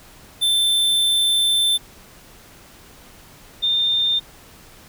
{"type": "tone pair in turn", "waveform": ["square", "sine"], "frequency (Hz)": [3547, 3615], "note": ["A7", "A7"], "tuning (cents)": [13, 46], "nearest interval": "unison", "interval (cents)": 33, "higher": "second", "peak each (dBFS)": -16, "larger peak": "neither", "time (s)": [[0.41, 1.78], [3.62, 4.2]], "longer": "first", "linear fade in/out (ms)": 20, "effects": ["pink hiss -46 dBFS RMS until 4.88 s"]}